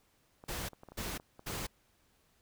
clicks, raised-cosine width 1 ms, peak -36 dBFS, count 11, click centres 0.439 / 0.509 / 0.573 / 0.652 / 0.733 / 0.834 / 0.887 / 0.92 / 1.102 / 1.199 / 1.394 s
pink noise bursts, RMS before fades -39 dBFS, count 3, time 0.48-1.67 s, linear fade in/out 10 ms, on 210 ms, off 280 ms
effects pink hiss -71 dBFS RMS until 2.41 s

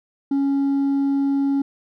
triangle tone with hard clipping, 277.2 Hz, C#4, in tune, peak -16 dBFS, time 0.31-1.62 s, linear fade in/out 5 ms, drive 1 dB, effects none

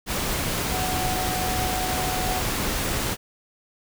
sine tone in noise, 740 Hz, F#5, in tune, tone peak -28 dBFS, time 0.69-2.43 s, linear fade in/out 50 ms, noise pink, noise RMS -26 dBFS, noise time 0.06-3.17 s, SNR -5 dB, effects none

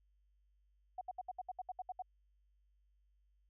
sine tone bursts, 738 Hz, F#5, 5 cents flat, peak -39 dBFS, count 11, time 0.98-2.022 s, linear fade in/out 5 ms, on 32 ms, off 69 ms, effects added 50 Hz sine -70 dBFS peak until 3.49 s

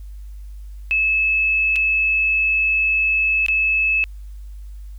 sine tone with dropouts, 2600 Hz, E7, 24 cents flat, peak -15 dBFS, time 0.91-4.04 s, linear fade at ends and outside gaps 0 ms, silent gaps 1.758-1.762 / 3.463-3.484 s, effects added 50 Hz sine -32 dBFS peak until 4.98 s + white hiss -60 dBFS RMS until 4.98 s

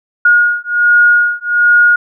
sine beating tone pair, 1436 / 1437.3 Hz, F6 / F6, +48 / +49 cents, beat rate 1.3 Hz, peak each -10 dBFS, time 0.25-1.96 s, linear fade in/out 5 ms, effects none

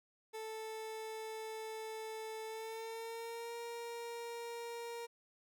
30% pulse tone with pitch glide, 440 to 468.9 Hz, A4 to A#4, 0 to +10 cents, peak -40 dBFS, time 0.33-5.07 s, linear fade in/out 20 ms, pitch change +110 cents, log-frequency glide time 2.45-3.55 s, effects none

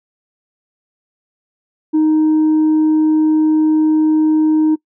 sine tone with tanh clipping, 311 Hz, D#4, 1 cent flat, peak -10 dBFS, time 1.93-4.76 s, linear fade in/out 20 ms, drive 1 dB, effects noise-tail reverb RT60 0.1 s tail -23 dB re dry

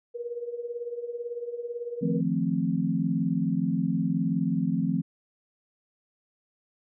sine tone with tremolo, 476.9 Hz, A#4, 39 cents sharp, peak -28 dBFS, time 0.14-2.21 s, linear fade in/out 20 ms, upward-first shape triangle, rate 18 Hz, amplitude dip 80%
sine chord, F dominant seventh, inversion third, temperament equal, 155.56 / 174.61 / 220 / 261.6 Hz, Eb3 / F3 / A3 / C4, 0 / 0 / 0 / 0 cents, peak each -31 / -27 / -30 / -29 dBFS, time 2.01-5.02 s, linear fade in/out 20 ms
effects none

